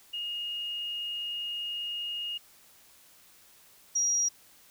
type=tone pair in turn; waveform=sine; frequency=2855 / 5713 Hz; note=F7 / F8; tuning=+37 / +38 cents; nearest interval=octave; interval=1201 cents; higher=second; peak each=-32 / -24 dBFS; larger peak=second; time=0.13-2.38 / 3.95-4.29 s; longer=first; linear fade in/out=10 ms; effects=white hiss -58 dBFS RMS until 4.7 s